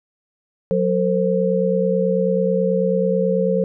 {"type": "tone cluster", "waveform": "sine", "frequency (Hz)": [182.5, 455.8, 525], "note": ["F#3", "A#4", "C5"], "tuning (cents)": [-24, -39, 6], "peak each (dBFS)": -20, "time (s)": [0.71, 3.64], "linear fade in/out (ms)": 0, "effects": []}